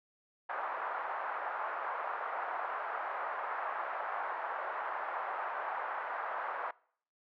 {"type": "band-pass noise", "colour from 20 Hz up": "pink", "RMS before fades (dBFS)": -38, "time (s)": [0.49, 6.71], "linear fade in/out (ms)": 5, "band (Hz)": [700, 1500], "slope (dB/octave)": 24, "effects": ["noise-tail reverb RT60 0.6 s tail -24 dB re dry"]}